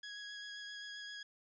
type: tone with vibrato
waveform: 20% pulse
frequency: 1661.2 Hz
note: G#6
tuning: in tune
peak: -40 dBFS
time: 0.03-1.23 s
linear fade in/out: 5 ms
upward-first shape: sine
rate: 7.6 Hz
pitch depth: 11 cents each way
effects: resampled to 16000 Hz